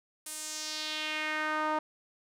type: tone with band-pass filter sweep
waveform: sawtooth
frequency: 308.3 Hz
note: D#4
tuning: 16 cents flat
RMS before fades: -34 dBFS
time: 0.26-1.79 s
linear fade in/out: 5 ms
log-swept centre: 10000 to 940 Hz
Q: 2.1
effects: none